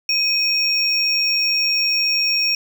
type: tone pair together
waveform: triangle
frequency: 2516 / 5551 Hz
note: D#7 / F8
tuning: +19 / -11 cents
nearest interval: octave + major second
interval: 1370 cents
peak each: -20 / -16 dBFS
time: 0.09-2.55 s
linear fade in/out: 2 ms
effects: none